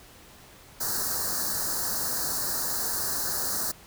white band-stop noise, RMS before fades -29 dBFS, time 0.8-3.72 s, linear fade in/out 10 ms, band 1800 to 4100 Hz, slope 96 dB/octave, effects pink hiss -51 dBFS RMS until 3.86 s

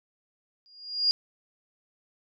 sine tone with exponential growth, 4838 Hz, D#8, 49 cents flat, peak -17 dBFS, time 0.66-1.11 s, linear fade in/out 0 ms, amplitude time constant 97 ms, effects none

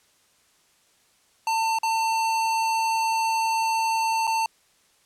square tone with dropouts, 897 Hz, A5, 33 cents sharp, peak -22 dBFS, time 1.47-4.46 s, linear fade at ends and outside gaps 2 ms, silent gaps 1.787-1.832 / 4.27-4.275 s, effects white hiss -62 dBFS RMS until 5.05 s + low-pass 10000 Hz 12 dB/octave

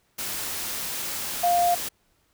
sine tone in noise, 701 Hz, F5, 6 cents sharp, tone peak -18 dBFS, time 1.43-1.75 s, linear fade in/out 10 ms, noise white, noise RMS -31 dBFS, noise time 0.18-1.89 s, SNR +10 dB, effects pink hiss -67 dBFS RMS until 2.33 s

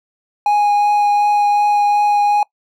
triangle tone with vibrato, 826 Hz, G#5, 10 cents flat, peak -9 dBFS, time 0.46-2.43 s, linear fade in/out 2 ms, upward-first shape triangle, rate 2.7 Hz, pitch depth 10 cents each way, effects noise-tail reverb RT60 0.1 s tail -23 dB re dry

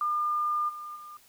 sine tone with level steps, 1205 Hz, D6, 44 cents sharp, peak -25 / -37 / -42 dBFS, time 0.01-1.17 s, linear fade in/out 2 ms, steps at 0.68 / 0.95 s, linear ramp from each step 20 ms, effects white hiss -59 dBFS RMS until 1.28 s

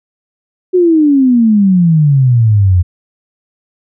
sine exponential sweep, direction down, 372.7 to 86.2 Hz, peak -5 dBFS, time 0.73-2.83 s, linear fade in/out 20 ms, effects none

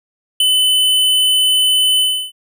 square tone with ADSR envelope, 3019 Hz, F#7, 34 cents sharp, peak -8 dBFS, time 0.4-2.32 s, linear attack 5 ms, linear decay 3 ms, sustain -3 dB, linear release 320 ms, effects none

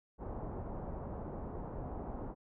pink low-pass noise, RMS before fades -42 dBFS, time 0.18-2.35 s, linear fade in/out 50 ms, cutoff 950 Hz, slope 24 dB/octave, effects none

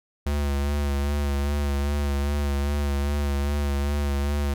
square tone with vibrato, 71.4 Hz, D2, 48 cents flat, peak -23 dBFS, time 0.26-4.54 s, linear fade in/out 5 ms, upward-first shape sine, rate 2.5 Hz, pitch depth 33 cents each way, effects none

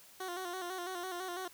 15% pulse tone with vibrato, 362.4 Hz, F#4, 36 cents flat, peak -32 dBFS, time 0.2-1.48 s, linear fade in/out 5 ms, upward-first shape square, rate 6 Hz, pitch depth 57 cents each way, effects white hiss -58 dBFS RMS until 1.53 s

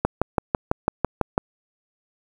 click train, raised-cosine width 1 ms, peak -4 dBFS, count 9, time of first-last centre 0.05-1.379 s, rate 6.02 Hz, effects 7-bit

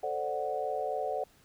sine chord, D dominant seventh, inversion second, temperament equal, 440 / 523.3 / 587.3 / 740 Hz, A4 / C5 / D5 / F#5, 0 / 0 / 0 / 0 cents, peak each -37 / -37 / -36 / -34 dBFS, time 0.03-1.24 s, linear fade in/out 5 ms, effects pink hiss -63 dBFS RMS until 1.44 s

